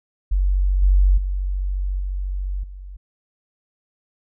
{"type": "tone with level steps", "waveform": "sine", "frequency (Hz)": 47.08, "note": "F#1", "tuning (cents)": 31, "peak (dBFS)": [-15, -11, -20, -22, -33], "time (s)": [0.31, 2.97], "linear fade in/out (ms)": 10, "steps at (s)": [0.82, 1.17, 1.99, 2.63], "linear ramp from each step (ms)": 10, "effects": []}